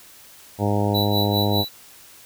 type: harmonic tone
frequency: 102.6 Hz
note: G#2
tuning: 21 cents flat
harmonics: 1 / 2 / 3 / 4 / 5 / 6 / 7 / 8 / 9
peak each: -22 / -25 / -27 / -28 / -29 / -30 / -30 / -31 / -32 dBFS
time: 0.58-1.65 s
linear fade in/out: 50 ms
type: tone with tremolo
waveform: square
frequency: 3947 Hz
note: B7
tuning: 2 cents flat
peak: -22 dBFS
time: 0.94-1.69 s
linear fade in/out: 10 ms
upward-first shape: sine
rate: 5 Hz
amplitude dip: 80%
effects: white hiss -47 dBFS RMS until 2.25 s